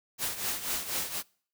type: noise with tremolo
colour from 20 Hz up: white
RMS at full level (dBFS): -30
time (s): 0.18-1.23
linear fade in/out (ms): 50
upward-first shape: triangle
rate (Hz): 4.1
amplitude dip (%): 75
effects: noise-tail reverb RT60 0.5 s tail -25 dB re dry